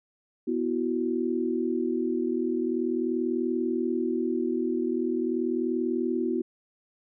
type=chord; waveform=sine; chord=B suspended fourth; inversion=none; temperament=equal; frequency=246.9 / 329.6 / 370 Hz; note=B3 / E4 / F#4; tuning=0 / 0 / 0 cents; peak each=-29 dBFS; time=0.47-6.42 s; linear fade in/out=10 ms; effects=none